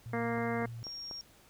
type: tone with vibrato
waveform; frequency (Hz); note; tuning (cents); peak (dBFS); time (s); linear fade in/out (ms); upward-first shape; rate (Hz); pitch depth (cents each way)
sine; 116.54; A#2; 0; -40; 0.06-0.83; 0; square; 5.2; 11
type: harmonic tone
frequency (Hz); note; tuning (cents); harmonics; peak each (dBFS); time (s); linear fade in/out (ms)
233.1; A#3; 0; 1 / 2 / 3 / 4 / 5 / 6 / 7 / 8 / 9; -35 / -36 / -39 / -44 / -43 / -46 / -44 / -46 / -43; 0.13-0.66; 5
type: click train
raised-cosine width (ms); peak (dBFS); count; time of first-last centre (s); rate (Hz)
1; -32; 4; 0.38-1.112; 4.1
type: tone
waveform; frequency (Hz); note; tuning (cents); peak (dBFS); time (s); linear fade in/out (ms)
sine; 5570; F8; -5; -40; 0.84-1.21; 0
effects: pink hiss -61 dBFS RMS until 1.49 s